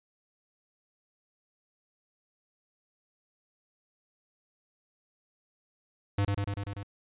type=tone with echo; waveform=square; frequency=100.5 Hz; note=G2; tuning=44 cents sharp; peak=-25 dBFS; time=6.18-6.25 s; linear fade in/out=5 ms; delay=97 ms; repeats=6; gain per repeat=-2 dB; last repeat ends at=6.832 s; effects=resampled to 8000 Hz